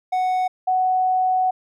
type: tone pair in turn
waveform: triangle / sine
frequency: 740 / 743.2 Hz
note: F#5 / F#5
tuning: 0 / +7 cents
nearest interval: unison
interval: 7 cents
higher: second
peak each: -16 dBFS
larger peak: neither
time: 0.12-0.48 / 0.67-1.51 s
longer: second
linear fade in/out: 10 ms
effects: none